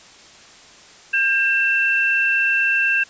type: tone pair together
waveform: sine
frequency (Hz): 1598.5 / 2686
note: G6 / E7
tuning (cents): +33 / +32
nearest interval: major sixth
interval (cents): 899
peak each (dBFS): -18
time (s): 1.13-3.04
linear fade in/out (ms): 10
effects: white hiss -45 dBFS RMS until 3.09 s + resampled to 16000 Hz